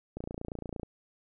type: click train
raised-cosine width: 2 ms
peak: -24 dBFS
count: 20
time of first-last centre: 0.17-0.832 s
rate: 28.7 Hz
effects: none